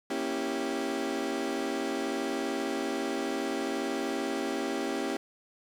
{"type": "chord", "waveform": "30% pulse", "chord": "A# diminished seventh", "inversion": "none", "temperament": "equal with one note detuned", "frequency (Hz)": [236.6, 277.2, 329.6, 392], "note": ["A#3", "C#4", "E4", "G4"], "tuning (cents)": [26, 0, 0, 0], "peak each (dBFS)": [-35, -32, -34, -32], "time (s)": [0.1, 5.17], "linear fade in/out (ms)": 5, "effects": ["low-pass 9000 Hz 12 dB/octave", "9-bit"]}